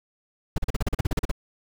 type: noise bursts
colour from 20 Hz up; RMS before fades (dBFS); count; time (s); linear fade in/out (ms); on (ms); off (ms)
brown; -22; 13; 0.56-1.314; 5; 22; 39
effects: none